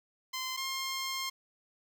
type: tone pair in turn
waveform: 10% pulse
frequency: 1037 / 1064.3 Hz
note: C6 / C6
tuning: -16 / +29 cents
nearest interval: unison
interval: 45 cents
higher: second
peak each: -26 / -25 dBFS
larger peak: second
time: 0.33-0.57 / 0.57-1.3 s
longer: second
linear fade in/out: 10 ms
effects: none